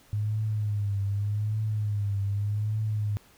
sine tone with vibrato, 103.83 Hz, G#2, in tune, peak -25 dBFS, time 0.13-3.17 s, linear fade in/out 0 ms, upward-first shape triangle, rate 0.84 Hz, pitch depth 85 cents each way, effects pink hiss -58 dBFS RMS until 3.37 s

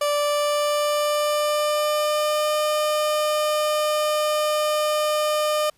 30% pulse tone with pitch glide, 585 to 605.6 Hz, D5 to D#5, -7 to -47 cents, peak -17 dBFS, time 0.01-5.7 s, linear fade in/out 5 ms, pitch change +60 cents, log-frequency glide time 0.12-2.56 s, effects pink hiss -62 dBFS RMS until 5.77 s + resampled to 32000 Hz

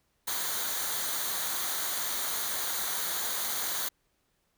white noise with comb filter, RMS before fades -32 dBFS, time 0.27-3.89 s, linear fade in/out 10 ms, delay 0.38 ms, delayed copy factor -0.6, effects pink hiss -74 dBFS RMS until 4.57 s

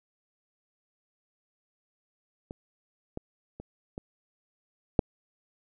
clicks, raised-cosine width 2 ms, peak -25 / -21 / -27 / -23 / -6 dBFS, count 5, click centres 2.509 / 3.174 / 3.6 / 3.979 / 4.992 s, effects none

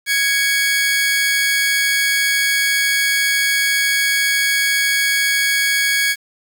sawtooth tone pair together, 1660 / 2238 Hz, G#6 / C#7, -1 / +16 cents, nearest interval perfect fourth, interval 517 cents, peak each -14 dBFS, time 0.06-6.16 s, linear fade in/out 50 ms, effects 7-bit

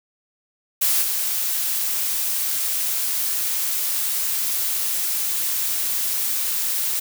blue noise with level steps, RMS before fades -19 / -23 dBFS, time 0.81-7 s, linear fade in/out 10 ms, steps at 1.02 s, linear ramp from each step 10 ms, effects none

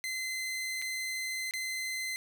sawtooth tone with dropouts, 2059 Hz, C7, 28 cents flat, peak -30 dBFS, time 0.04-2.16 s, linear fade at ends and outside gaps 0 ms, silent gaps 0.817-0.822 / 1.51-1.537 s, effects none

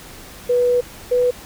sine tone pair in turn, 490 / 493.7 Hz, B4 / B4, -14 / -1 cents, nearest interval unison, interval 13 cents, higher second, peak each -13 dBFS, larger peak neither, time 0.49-0.81 / 1.11-1.31 s, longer first, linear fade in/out 10 ms, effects pink hiss -39 dBFS RMS until 1.45 s

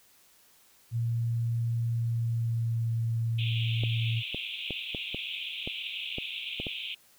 sine tone with pitch glide, 116.54 to 114.67 Hz, A#2 to A#2, 0 to -28 cents, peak -26 dBFS, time 0.91-4.23 s, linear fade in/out 50 ms, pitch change -28 cents, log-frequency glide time 1.92-2.94 s
pink band-pass noise, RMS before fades -37 dBFS, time 3.38-6.95 s, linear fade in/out 10 ms, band 2400 to 3600 Hz, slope 96 dB/octave
clicks, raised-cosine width 2 ms, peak -22 dBFS, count 9, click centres 3.836 / 4.346 / 4.707 / 4.948 / 5.146 / 5.675 / 6.184 / 6.6 / 6.668 s
effects white hiss -61 dBFS RMS until 7.18 s

